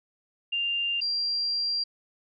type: tone pair in turn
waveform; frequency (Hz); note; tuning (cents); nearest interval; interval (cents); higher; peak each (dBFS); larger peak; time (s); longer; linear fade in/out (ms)
sine; 2794 / 4747; F7 / D8; 0 / +18; major sixth; 918; second; -25; neither; 0.52-1.01 / 1.01-1.84; second; 10
effects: none